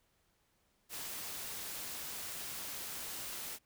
white noise, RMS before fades -43 dBFS, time 0.89-3.59 s, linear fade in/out 50 ms, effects pink hiss -75 dBFS RMS until 3.65 s

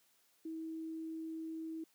sine tone, 322 Hz, E4, 41 cents flat, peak -40 dBFS, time 0.45-1.84 s, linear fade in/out 5 ms, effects white hiss -72 dBFS RMS until 1.94 s + high-pass 150 Hz 12 dB/octave

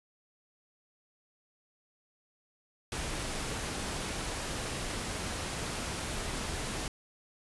pink noise, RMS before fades -36 dBFS, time 2.92-6.88 s, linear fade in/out 2 ms, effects resampled to 24000 Hz

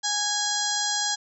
harmonic tone, 827 Hz, G#5, 8 cents flat, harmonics 1 / 2 / 4 / 5 / 6 / 7 / 8 / 9, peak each -32 / -32 / -32 / -32 / -32 / -32 / -32 / -32 dBFS, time 0.03-1.16 s, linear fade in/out 20 ms, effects none

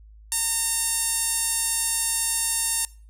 sawtooth tone with band-pass filter, 914 Hz, A#5, 34 cents flat, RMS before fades -25 dBFS, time 0.32-2.85 s, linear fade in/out 0 ms, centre 9500 Hz, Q 2.9, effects noise-tail reverb RT60 0.4 s tail -21 dB re dry + added 53 Hz sine -45 dBFS peak until 3.09 s

